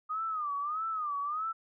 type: tone with vibrato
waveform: sine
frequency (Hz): 1225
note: D#6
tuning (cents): -27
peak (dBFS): -31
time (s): 0.09-1.53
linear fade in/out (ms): 20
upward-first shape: sine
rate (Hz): 1.6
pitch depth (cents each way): 140
effects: none